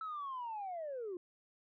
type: linear sweep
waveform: sine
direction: down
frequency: 1318.5 to 341 Hz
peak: -38 dBFS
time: 0.01-1.17 s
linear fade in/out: 2 ms
effects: tanh soft clip ceiling -36 dBFS